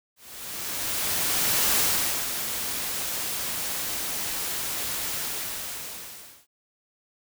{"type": "noise with ADSR envelope", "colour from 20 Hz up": "white", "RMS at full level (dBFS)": -22, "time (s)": [0.16, 6.47], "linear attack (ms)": 1600, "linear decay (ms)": 500, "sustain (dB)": -8, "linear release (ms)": 1300, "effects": []}